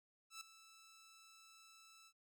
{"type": "tone with ADSR envelope", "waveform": "10% pulse", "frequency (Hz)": 1318.5, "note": "E6", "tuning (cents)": 0, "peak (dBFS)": -39, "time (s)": [0.3, 2.13], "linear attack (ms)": 110, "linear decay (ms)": 4, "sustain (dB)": -15, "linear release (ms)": 61, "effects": []}